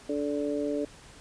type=harmonic tone; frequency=145.4 Hz; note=D3; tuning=17 cents flat; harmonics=2 / 3 / 4; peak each=-30 / -32 / -33 dBFS; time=0.09-0.85 s; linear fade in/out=5 ms; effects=pink hiss -51 dBFS RMS until 1.2 s + resampled to 22050 Hz